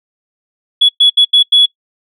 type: tone bursts at uneven times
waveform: sine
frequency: 3384 Hz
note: G#7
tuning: 32 cents sharp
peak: -3 dBFS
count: 5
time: 0.81-0.89 / 1-1.1 / 1.17-1.25 / 1.33-1.43 / 1.52-1.66 s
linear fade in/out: 10 ms
effects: noise-tail reverb RT60 0.1 s tail -22 dB re dry + tanh soft clip ceiling 0 dBFS